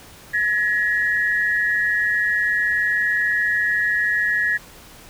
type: tone pair together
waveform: sine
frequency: 1686.5 / 1893 Hz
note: G#6 / A#6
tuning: +26 / +26 cents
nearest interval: major second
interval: 200 cents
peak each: -20 dBFS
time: 0.33-4.58 s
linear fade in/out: 20 ms
effects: pink hiss -44 dBFS RMS until 5.09 s